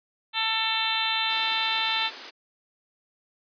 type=harmonic tone; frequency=445.2 Hz; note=A4; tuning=20 cents sharp; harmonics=2 / 3 / 4 / 5 / 6 / 7 / 8 / 9; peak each=-31 / -34 / -34 / -34 / -31 / -33 / -29 / -32 dBFS; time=0.33-2.11 s; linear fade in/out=50 ms
type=high-pass noise; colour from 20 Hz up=white; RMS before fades=-37 dBFS; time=1.29-2.31 s; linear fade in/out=20 ms; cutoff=240 Hz; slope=48 dB/octave
effects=resampled to 11025 Hz